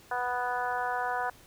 harmonic tone, 246.9 Hz, B3, in tune, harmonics 2 / 3 / 4 / 5 / 6 / 7, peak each -39 / -32 / -34 / -40 / -35 / -41 dBFS, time 0.11-1.3 s, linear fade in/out 5 ms, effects pink hiss -56 dBFS RMS until 1.46 s

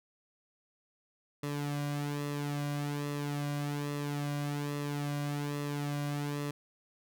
sawtooth tone with flanger, 144.9 Hz, D3, 23 cents flat, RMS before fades -35 dBFS, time 1.43-6.51 s, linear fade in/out 5 ms, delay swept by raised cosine 1.3 to 2.3 ms, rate 1.2 Hz, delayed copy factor -0.6, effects none

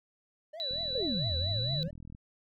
triangle tone with vibrato, 587.3 Hz, D5, in tune, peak -39 dBFS, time 0.53-1.91 s, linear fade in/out 10 ms, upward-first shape triangle, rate 4.4 Hz, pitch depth 290 cents each way
sine tone, 3951 Hz, B7, in tune, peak -32 dBFS, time 0.6-1.83 s, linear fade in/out 0 ms
click train, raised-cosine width 5 ms, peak -35 dBFS, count 60, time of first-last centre 0.71-2.149 s, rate 41 Hz
sine exponential two-way sweep, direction down then up, 554.4 to 78 to 170.2 Hz, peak -31 dBFS, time 0.95-1.88 s, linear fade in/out 5 ms, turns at 1.34 s
effects none

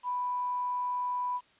sine tone with quantisation, 989 Hz, B5, 2 cents sharp, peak -29 dBFS, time 0.03-1.41 s, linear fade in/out 50 ms, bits 9, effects white hiss -63 dBFS RMS until 1.59 s + resampled to 8000 Hz

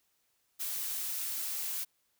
blue noise, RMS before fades -36 dBFS, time 0.59-1.85 s, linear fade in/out 20 ms, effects white hiss -75 dBFS RMS until 2.19 s

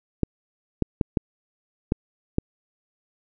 clicks, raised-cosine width 3 ms, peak -7 dBFS, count 6, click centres 0.233 / 0.823 / 1.012 / 1.172 / 1.921 / 2.384 s, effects none

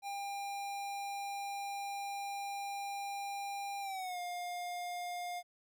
square tone with pitch glide, 800 to 708.6 Hz, G5 to F5, +35 to +25 cents, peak -39 dBFS, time 0.02-5.43 s, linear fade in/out 50 ms, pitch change -210 cents, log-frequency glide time 3.81-4.19 s, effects 13-bit

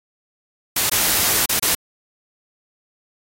white noise with dropouts, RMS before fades -18 dBFS, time 0.76-1.75 s, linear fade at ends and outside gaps 5 ms, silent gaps 0.897-0.915 / 1.459-1.492 / 1.596-1.624 s, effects AAC 48 kbps

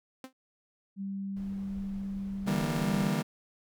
sawtooth tone with exponential decay, 261.1 Hz, C4, 3 cents flat, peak -34 dBFS, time 0.24-0.33 s, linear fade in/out 2 ms, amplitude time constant 19 ms
sine tone, 196 Hz, G3, in tune, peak -33 dBFS, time 0.96-3.18 s, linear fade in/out 50 ms
brown noise, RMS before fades -47 dBFS, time 1.36-3.09 s, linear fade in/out 10 ms
40% pulse chord, E half-diminished seventh, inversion third, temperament just, 148.33 / 164.81 / 197.78 / 237.3 Hz, D3 / E3 / G3 / Bb3, +18 / 0 / +16 / +31 cents, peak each -33 dBFS, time 2.46-3.23 s, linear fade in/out 20 ms
effects none

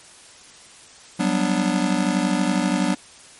square chord, G major seventh, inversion third, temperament just, 183.75 / 196 / 245 / 294 Hz, F#3 / G3 / B3 / D4, -12 / 0 / -14 / +2 cents, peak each -25 dBFS, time 1.19-2.95 s, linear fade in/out 10 ms, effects white hiss -46 dBFS RMS until 3.39 s + MP3 48 kbps

